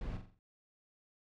brown noise with echo, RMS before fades -40 dBFS, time 0.01-0.17 s, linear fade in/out 2 ms, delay 44 ms, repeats 5, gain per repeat -7 dB, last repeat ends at 0.39 s, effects low-pass 4000 Hz 12 dB/octave

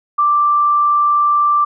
sine tone, 1176 Hz, D6, 2 cents sharp, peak -10 dBFS, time 0.18-1.65 s, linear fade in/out 10 ms, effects none

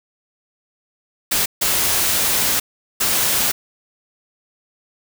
white noise bursts at uneven times, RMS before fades -18 dBFS, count 3, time 1.31-1.46 / 1.61-2.6 / 3-3.52 s, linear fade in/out 10 ms, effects none

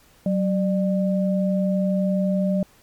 sine tone pair together, 188.7 / 598 Hz, F#3 / D5, +34 / +31 cents, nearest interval octave + minor sixth, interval 1997 cents, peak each -19 / -25 dBFS, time 0.26-2.63 s, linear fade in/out 2 ms, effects pink hiss -55 dBFS RMS until 2.82 s + MP3 96 kbps

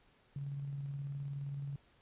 sine tone with tremolo, 140.4 Hz, C#3, 22 cents sharp, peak -37 dBFS, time 0.36-1.76 s, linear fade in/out 2 ms, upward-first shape square, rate 19 Hz, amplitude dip 25%, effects pink hiss -68 dBFS RMS until 2.01 s + resampled to 8000 Hz

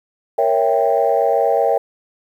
sine chord, A# diminished seventh, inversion none, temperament equal with one note detuned, 466.2 / 554.4 / 659.3 / 789.4 Hz, A#4 / C#5 / E5 / G5, 0 / 0 / 0 / +12 cents, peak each -18 dBFS, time 0.38-1.78 s, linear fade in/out 5 ms, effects tanh soft clip ceiling -4 dBFS + 8-bit

